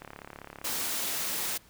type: click train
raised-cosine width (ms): 0.5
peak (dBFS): -27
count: 31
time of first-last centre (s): 0.02-0.87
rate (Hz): 35.3
type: high-pass noise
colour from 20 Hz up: white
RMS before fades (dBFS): -32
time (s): 0.64-1.58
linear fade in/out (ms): 10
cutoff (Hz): 140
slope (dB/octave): 24
effects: pink hiss -58 dBFS RMS until 1.69 s